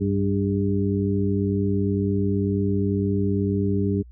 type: harmonic tone with a mistuned harmonic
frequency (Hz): 98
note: G2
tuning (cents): 0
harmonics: 1 / 2 / 3 / 4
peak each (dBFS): -24 / -24 / -27 / -27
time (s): 0-4.03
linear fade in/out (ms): 20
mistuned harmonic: 4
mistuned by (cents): +46
effects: added 60 Hz sine -42 dBFS peak until 4.11 s